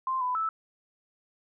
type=tone with pitch steps; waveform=sine; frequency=1046 / 1000 / 1312 Hz; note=C6 / B5 / E6; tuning=-1 / +21 / -9 cents; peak=-26 dBFS; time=0.07-0.49 s; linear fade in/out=2 ms; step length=140 ms; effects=none